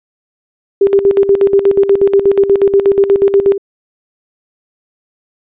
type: tone with tremolo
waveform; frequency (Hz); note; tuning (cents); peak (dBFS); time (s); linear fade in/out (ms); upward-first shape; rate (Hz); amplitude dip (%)
sine; 396.3; G4; +19; -4; 0.81-3.58; 5; square; 8.3; 70
effects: resampled to 8000 Hz